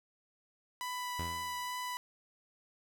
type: tone with vibrato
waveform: sawtooth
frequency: 992 Hz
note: B5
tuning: 7 cents sharp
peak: -33 dBFS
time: 0.81-1.97 s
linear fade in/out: 0 ms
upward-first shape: triangle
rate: 2.3 Hz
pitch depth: 9 cents each way
type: tone with exponential decay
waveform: sawtooth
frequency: 84.5 Hz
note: E2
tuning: 43 cents sharp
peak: -32 dBFS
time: 1.19-1.75 s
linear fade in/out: 0 ms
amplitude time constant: 120 ms
effects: none